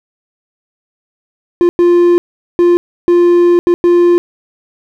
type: tone bursts at uneven times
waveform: triangle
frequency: 349.2 Hz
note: F4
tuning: in tune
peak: -3 dBFS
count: 6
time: 1.61-1.69 / 1.79-2.18 / 2.59-2.77 / 3.08-3.59 / 3.67-3.74 / 3.84-4.18 s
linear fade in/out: 0 ms
effects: none